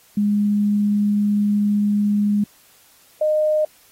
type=tone pair in turn; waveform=sine; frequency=206.2 / 613.6 Hz; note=G#3 / D#5; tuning=-12 / -24 cents; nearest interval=octave + perfect fifth; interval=1888 cents; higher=second; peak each=-15 dBFS; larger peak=neither; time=0.17-2.44 / 3.21-3.65 s; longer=first; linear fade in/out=5 ms; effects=white hiss -53 dBFS RMS until 3.91 s + AAC 48 kbps